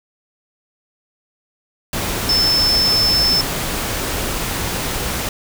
sine tone in noise, 5274 Hz, E8, in tune, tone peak -13 dBFS, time 2.29-3.41 s, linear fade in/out 2 ms, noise pink, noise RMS -22 dBFS, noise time 1.93-5.29 s, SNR +6 dB, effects none

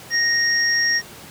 sine tone pair together, 1864.7 / 5588 Hz, A#6 / F8, 0 / 0 cents, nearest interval octave + perfect fifth, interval 1900 cents, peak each -18 / -20 dBFS, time 0.1-1.02 s, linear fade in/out 50 ms, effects pink hiss -40 dBFS RMS until 1.3 s + high-pass 100 Hz 12 dB/octave

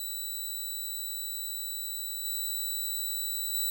5% pulse tone with level steps, 3951 Hz, B7, in tune, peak -26 / -23 / -20 dBFS, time 0-3.7 s, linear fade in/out 2 ms, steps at 2.24 / 3.53 s, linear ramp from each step 20 ms, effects none

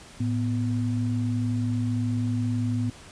sine tone pair together, 110.2 / 247.4 Hz, A2 / B3, +3 / +3 cents, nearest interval octave + major second, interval 1400 cents, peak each -25 / -27 dBFS, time 0.2-2.9 s, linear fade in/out 5 ms, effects pink hiss -47 dBFS RMS until 3.11 s + resampled to 22050 Hz

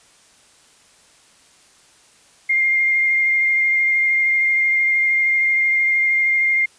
sine tone with vibrato, 2115 Hz, C7, 18 cents sharp, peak -14 dBFS, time 2.49-6.66 s, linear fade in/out 10 ms, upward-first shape sine, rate 13 Hz, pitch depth 12 cents each way, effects white hiss -52 dBFS RMS until 6.78 s + resampled to 22050 Hz

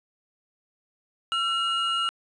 triangle tone pair together, 1352.6 / 2866 Hz, E6 / F7, +44 / +44 cents, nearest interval octave + minor second, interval 1300 cents, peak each -24 / -25 dBFS, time 1.32-2.09 s, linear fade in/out 0 ms, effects resampled to 24000 Hz + 9-bit

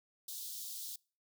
white high-pass noise, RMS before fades -44 dBFS, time 0.28-0.96 s, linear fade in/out 5 ms, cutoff 3400 Hz, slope 48 dB/octave, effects noise-tail reverb RT60 0.4 s tail -26 dB re dry

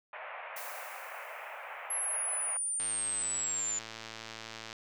pink band-pass noise, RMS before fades -44 dBFS, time 0.13-2.57 s, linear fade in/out 2 ms, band 560 to 2600 Hz, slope 48 dB/octave
blue noise with exponential decay, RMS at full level -43 dBFS, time 0.56-2.36 s, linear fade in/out 5 ms, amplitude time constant 390 ms
sine exponential sweep, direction down, 11175 to 7040 Hz, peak -31 dBFS, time 1.9-3.79 s, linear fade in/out 5 ms
click train, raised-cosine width 0.2 ms, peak -25 dBFS, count 217, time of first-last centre 2.8-4.729 s, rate 112 Hz
effects none

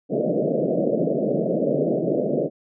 white band-pass noise, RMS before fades -22 dBFS, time 0.09-2.5 s, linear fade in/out 50 ms, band 140 to 640 Hz, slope 96 dB/octave, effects none

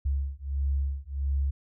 sine beating tone pair, 68.4 / 69.9 Hz, C#2 / C#2, -23 / +15 cents, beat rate 1.5 Hz, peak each -29 dBFS, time 0.05-1.51 s, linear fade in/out 10 ms, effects none

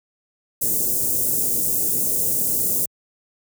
white band-stop noise, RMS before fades -21 dBFS, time 0.61-2.86 s, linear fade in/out 10 ms, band 500 to 7500 Hz, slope 24 dB/octave, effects high-pass 80 Hz 12 dB/octave

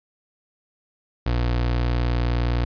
30% pulse tone, 59.7 Hz, A#1, 42 cents sharp, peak -17 dBFS, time 1.26-2.65 s, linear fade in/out 5 ms, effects resampled to 11025 Hz

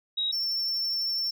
sine / triangle tone pair in turn, 3813 / 5406 Hz, A#7 / E8, +38 / +43 cents, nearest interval tritone, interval 605 cents, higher second, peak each -25 dBFS, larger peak neither, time 0.17-0.32 / 0.32-1.31 s, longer second, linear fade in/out 10 ms, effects none

